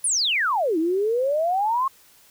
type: exponential two-way sweep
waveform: sine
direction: down then up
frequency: 10470 to 311.1 to 1098 Hz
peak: -19 dBFS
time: 0.04-1.88 s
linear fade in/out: 5 ms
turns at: 0.78 s
effects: white hiss -54 dBFS RMS until 2.3 s